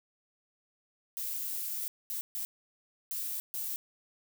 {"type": "noise bursts at uneven times", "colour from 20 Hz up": "violet", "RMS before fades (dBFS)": -36, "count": 5, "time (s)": [[1.17, 1.88], [2.1, 2.21], [2.35, 2.45], [3.11, 3.4], [3.54, 3.76]], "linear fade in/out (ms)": 0, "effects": []}